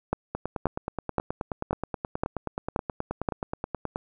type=two click trains; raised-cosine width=1 ms; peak=-15 / -10 dBFS; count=35 / 7; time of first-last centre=0.35-3.959 / 0.13-3.288 s; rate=9.42 / 1.9 Hz; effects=none